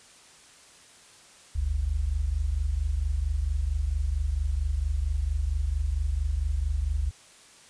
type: tone pair together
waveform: sine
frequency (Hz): 49 / 73.42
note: G1 / D2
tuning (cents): 0 / 0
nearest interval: perfect fifth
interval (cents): 700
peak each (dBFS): -28 / -26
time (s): 1.55-7.11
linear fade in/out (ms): 10
effects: white hiss -53 dBFS RMS until 7.69 s + resampled to 22050 Hz